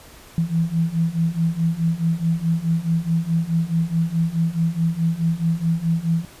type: beating tone pair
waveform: sine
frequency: 163 / 167.7 Hz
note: E3 / E3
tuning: -19 / +30 cents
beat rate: 4.7 Hz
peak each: -22 / -20 dBFS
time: 0.38-6.25 s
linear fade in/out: 0 ms
effects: pink hiss -45 dBFS RMS until 6.4 s + resampled to 32000 Hz